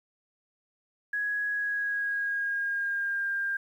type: tone with pitch glide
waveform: sine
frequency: 1668 to 1599.1 Hz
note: G#6 to G6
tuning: +7 to +34 cents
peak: -27 dBFS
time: 1.13-3.57 s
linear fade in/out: 5 ms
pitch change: -73 cents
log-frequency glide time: 1.48-3.3 s
effects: 10-bit